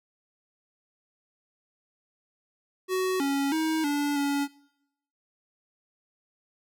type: tone with pitch steps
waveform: square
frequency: 372.9 / 278.1 / 317.4 / 289.1 / 283.2 Hz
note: F#4 / C#4 / D#4 / D4 / C#4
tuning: +14 / +6 / +35 / -27 / +37 cents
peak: -25 dBFS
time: 2.88-4.48 s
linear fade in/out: 50 ms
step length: 320 ms
effects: noise-tail reverb RT60 0.8 s tail -22 dB re dry